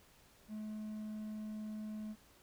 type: tone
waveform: triangle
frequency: 214.3 Hz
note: A3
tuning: 45 cents flat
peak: -39 dBFS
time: 0.48-2.16 s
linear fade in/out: 50 ms
effects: pink hiss -65 dBFS RMS until 2.42 s